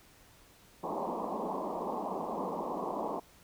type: band-pass noise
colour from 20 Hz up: white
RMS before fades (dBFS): -36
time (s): 0.83-3.2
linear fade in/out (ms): 10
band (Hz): 170 to 1100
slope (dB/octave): 96
effects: pink hiss -60 dBFS RMS until 3.43 s